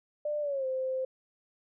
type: tone with pitch glide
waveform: sine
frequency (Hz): 595 to 521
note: D5 to C5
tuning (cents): +22 to -7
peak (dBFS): -29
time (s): 0.25-1.05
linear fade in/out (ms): 5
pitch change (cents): -229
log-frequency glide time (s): 0.41-0.66
effects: none